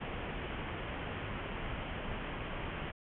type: low-pass noise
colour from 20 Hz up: pink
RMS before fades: -40 dBFS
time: 0-2.92 s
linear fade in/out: 20 ms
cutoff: 3200 Hz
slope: 96 dB/octave
effects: none